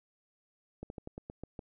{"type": "slowing click train", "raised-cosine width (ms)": 2, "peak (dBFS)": -28, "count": 8, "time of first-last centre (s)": [0.83, 1.592], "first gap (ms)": 71, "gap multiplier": 1.14, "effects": []}